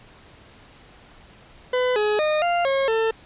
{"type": "tone with pitch steps", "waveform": "40% pulse", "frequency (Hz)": [502, 421.4, 612, 696, 543, 447.1], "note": ["B4", "G#4", "D#5", "F5", "C#5", "A4"], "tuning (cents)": [28, 25, -29, -6, -36, 28], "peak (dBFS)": -18, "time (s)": [1.73, 3.11], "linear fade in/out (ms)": 5, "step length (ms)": 230, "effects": ["pink hiss -49 dBFS RMS until 3.25 s", "resampled to 8000 Hz"]}